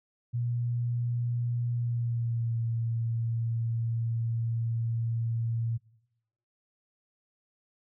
sine tone with pitch glide, 119.9 to 115.22 Hz, A#2 to A#2, +49 to -20 cents, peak -27 dBFS, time 0.33-5.78 s, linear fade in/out 20 ms, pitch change -69 cents, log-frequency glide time 1.73-2.59 s, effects noise-tail reverb RT60 0.9 s tail -23 dB re dry

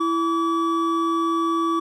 triangle tone pair together, 331.4 / 1146 Hz, E4 / D6, +9 / -43 cents, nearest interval octave + major sixth, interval 2148 cents, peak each -20 dBFS, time 0-1.8 s, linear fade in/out 10 ms, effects none

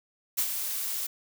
blue noise with ADSR envelope, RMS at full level -25 dBFS, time 0.37-1.07 s, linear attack 18 ms, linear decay 73 ms, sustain -7 dB, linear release 8 ms, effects none

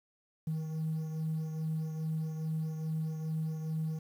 triangle beating tone pair, 157.8 / 160.2 Hz, D#3 / E3, +25 / -49 cents, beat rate 2.4 Hz, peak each -30 / -39 dBFS, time 0.47-3.99 s, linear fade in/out 5 ms, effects tanh soft clip ceiling -27 dBFS + 10-bit

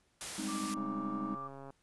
white noise, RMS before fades -41 dBFS, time 0.21-0.74 s, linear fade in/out 0 ms
triangle chord, Ab major seventh, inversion third, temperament equal, 196 / 207.7 / 261.6 / 311.1 Hz, G3 / Ab3 / C4 / Eb4, 0 / 0 / 0 / 0 cents, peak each -42 / -39 / -41 / -38 dBFS, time 0.38-1.35 s, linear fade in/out 5 ms
sine tone, 1174.7 Hz, D6, in tune, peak -40 dBFS, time 0.48-1.48 s, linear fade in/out 10 ms
click train, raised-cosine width 1 ms, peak -35 dBFS, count 129, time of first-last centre 0.77-1.704 s, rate 137 Hz
effects pink hiss -73 dBFS RMS until 1.82 s + resampled to 24000 Hz

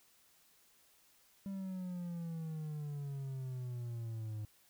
triangle exponential sweep, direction down, 197.6 to 105.6 Hz, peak -37 dBFS, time 1.46-4.45 s, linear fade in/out 0 ms, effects white hiss -68 dBFS RMS until 4.69 s

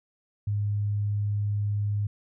sine tone, 103.1 Hz, G#2, 12 cents flat, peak -24 dBFS, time 0.47-2.07 s, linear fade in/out 5 ms, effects none

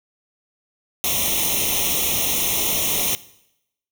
white noise with comb filter, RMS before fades -21 dBFS, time 1.04-3.15 s, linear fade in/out 0 ms, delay 0.32 ms, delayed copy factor +0.95, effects noise-tail reverb RT60 0.8 s tail -18 dB re dry

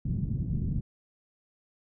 white low-pass noise, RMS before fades -30 dBFS, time 0.05-0.81 s, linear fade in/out 5 ms, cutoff 180 Hz, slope 24 dB/octave, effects none

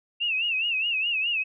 sine tone with vibrato, 2693 Hz, E7, 36 cents sharp, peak -23 dBFS, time 0.2-1.44 s, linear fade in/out 20 ms, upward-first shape sine, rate 4.8 Hz, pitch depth 120 cents each way, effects none

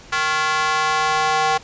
square tone with high-pass filter sweep, 155.3 Hz, D#3, 3 cents flat, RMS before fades -19 dBFS, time 0.12-1.58 s, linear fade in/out 10 ms, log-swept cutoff 1300 to 790 Hz, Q 2.1, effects pink hiss -43 dBFS RMS until 1.63 s + resampled to 16000 Hz

